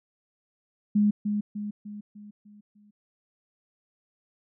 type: tone with echo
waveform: sine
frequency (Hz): 207.7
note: G#3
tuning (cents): 0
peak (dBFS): -18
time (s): 0.95-1.11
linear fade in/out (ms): 10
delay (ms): 300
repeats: 6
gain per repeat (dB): -6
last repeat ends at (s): 2.91
effects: none